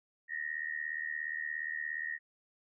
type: tone with amplitude modulation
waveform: sine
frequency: 1864.7 Hz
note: A#6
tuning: in tune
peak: -31 dBFS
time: 0.28-2.19 s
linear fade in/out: 50 ms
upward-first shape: sine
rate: 77.1 Hz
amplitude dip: 90%
effects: none